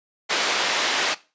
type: band-pass noise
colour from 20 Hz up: white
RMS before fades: -23 dBFS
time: 0.29-1.15 s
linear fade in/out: 20 ms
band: 370 to 3900 Hz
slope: 12 dB/octave
effects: noise-tail reverb RT60 0.3 s tail -18 dB re dry + resampled to 16000 Hz